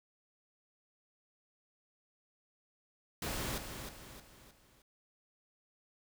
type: noise with echo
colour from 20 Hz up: pink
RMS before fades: -38 dBFS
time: 3.22-3.58 s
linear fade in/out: 2 ms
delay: 310 ms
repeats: 4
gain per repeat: -7 dB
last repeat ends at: 4.82 s
effects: none